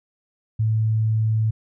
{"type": "tone", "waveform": "sine", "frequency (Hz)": 110, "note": "A2", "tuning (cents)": 0, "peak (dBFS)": -17, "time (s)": [0.59, 1.51], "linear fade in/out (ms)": 10, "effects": []}